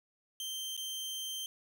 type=tone with dropouts; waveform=sawtooth; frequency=3136 Hz; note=G7; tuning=in tune; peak=-34 dBFS; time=0.4-1.46 s; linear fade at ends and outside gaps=1 ms; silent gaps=0.766-0.776 s; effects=none